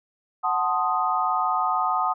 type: chord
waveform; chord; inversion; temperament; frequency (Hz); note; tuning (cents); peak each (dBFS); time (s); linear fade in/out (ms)
sine; F# diminished seventh; none; equal; 740 / 880 / 1046.5 / 1244.5; F#5 / A5 / C6 / Eb6; 0 / 0 / 0 / 0; -26 / -27 / -29 / -24; 0.43-2.14; 20
effects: none